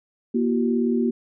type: tone cluster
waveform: sine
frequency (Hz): 237.4 / 343 / 380.6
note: A#3 / F4 / F#4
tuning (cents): +32 / -31 / +49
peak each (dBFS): -20 / -28 / -25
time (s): 0.34-1.11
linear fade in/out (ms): 10
effects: none